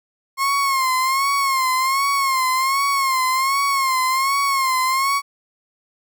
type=tone with vibrato; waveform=35% pulse; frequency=1073 Hz; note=C6; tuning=43 cents sharp; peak=-15 dBFS; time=0.37-5.22 s; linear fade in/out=50 ms; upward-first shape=sine; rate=1.3 Hz; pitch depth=75 cents each way; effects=none